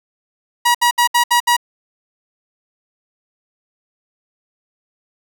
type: tone bursts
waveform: sawtooth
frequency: 960 Hz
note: B5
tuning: 49 cents flat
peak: -7 dBFS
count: 6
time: 0.65-1.567 s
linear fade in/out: 10 ms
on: 97 ms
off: 67 ms
effects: none